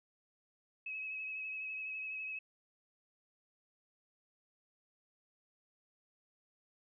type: tone with vibrato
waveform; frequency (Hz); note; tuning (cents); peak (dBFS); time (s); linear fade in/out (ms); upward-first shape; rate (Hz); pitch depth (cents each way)
sine; 2565; E7; -48; -39; 0.86-2.39; 5; triangle; 12; 30
effects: none